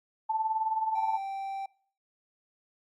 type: tone with tremolo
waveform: sine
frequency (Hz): 880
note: A5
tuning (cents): 0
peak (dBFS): -24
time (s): 0.29-1.18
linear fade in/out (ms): 10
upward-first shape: sine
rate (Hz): 19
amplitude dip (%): 60
type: tone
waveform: triangle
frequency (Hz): 781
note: G5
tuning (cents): -7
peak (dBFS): -31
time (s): 0.95-1.66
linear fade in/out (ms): 5
effects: noise-tail reverb RT60 0.5 s tail -22 dB re dry + Opus 48 kbps